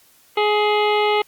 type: harmonic tone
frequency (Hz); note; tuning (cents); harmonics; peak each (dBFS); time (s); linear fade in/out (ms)
419.6; G#4; +18; 1 / 2 / 3 / 5 / 6 / 7 / 8 / 9 / 10; -18 / -20 / -26 / -25 / -32 / -28 / -33 / -38 / -39; 0.37-1.22; 5
effects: white hiss -54 dBFS RMS until 1.27 s + Opus 48 kbps